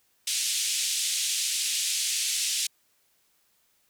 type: band-pass noise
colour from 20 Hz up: white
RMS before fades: -28 dBFS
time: 0.27-2.67 s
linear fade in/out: 5 ms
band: 2600 to 9100 Hz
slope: 24 dB/octave
effects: white hiss -68 dBFS RMS until 3.89 s